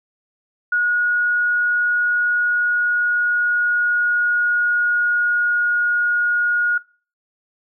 sine tone with pitch glide, 1449 to 1439 Hz, F#6 to F#6, -37 to -49 cents, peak -15 dBFS, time 0.72-6.78 s, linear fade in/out 5 ms, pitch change -12 cents, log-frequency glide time 2.32-5.65 s, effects noise-tail reverb RT60 0.4 s tail -22 dB re dry

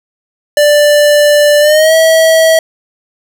square tone with pitch glide, 589 to 646 Hz, D5 to E5, +5 to -35 cents, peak -5 dBFS, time 0.57-2.59 s, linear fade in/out 2 ms, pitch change +160 cents, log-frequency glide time 1.6-1.94 s, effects none

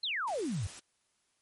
sine exponential sweep, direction down, 4327 to 83 Hz, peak -31 dBFS, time 0.03-0.67 s, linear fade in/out 5 ms
white noise, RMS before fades -47 dBFS, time 0.27-0.8 s, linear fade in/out 10 ms
effects white hiss -75 dBFS RMS until 1.41 s + MP3 48 kbps

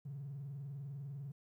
triangle tone with vibrato, 138.59 Hz, C#3, in tune, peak -39 dBFS, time 0.05-1.32 s, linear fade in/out 10 ms, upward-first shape sine, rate 20 Hz, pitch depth 150 cents each way, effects tanh soft clip ceiling -39 dBFS + 13-bit

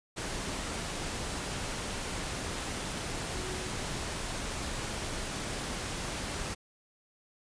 sine tone in noise, 370 Hz, F#4, in tune, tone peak -41 dBFS, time 3.34-3.7 s, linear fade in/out 20 ms, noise pink, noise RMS -36 dBFS, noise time 0.16-6.55 s, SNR -8 dB, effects resampled to 22050 Hz

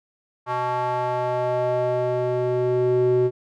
square tone with band-pass filter sweep, 124.6 Hz, B2, 16 cents sharp, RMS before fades -22 dBFS, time 0.46-3.31 s, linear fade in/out 50 ms, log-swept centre 990 to 350 Hz, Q 3.2, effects none

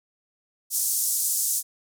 white band-pass noise, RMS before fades -25 dBFS, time 0.7-1.63 s, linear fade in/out 50 ms, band 6200 to 13000 Hz, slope 24 dB/octave, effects none

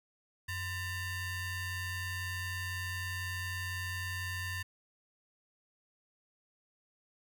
40% pulse ring-modulated tone, 938 Hz, A#5, 11 cents sharp, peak -32 dBFS, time 0.48-4.63 s, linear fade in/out 10 ms, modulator 847 Hz, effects none

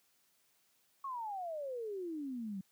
sine exponential sweep, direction down, 1119 to 185 Hz, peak -38 dBFS, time 1.04-2.61 s, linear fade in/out 5 ms, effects white hiss -73 dBFS RMS until 2.71 s + high-pass 100 Hz 12 dB/octave

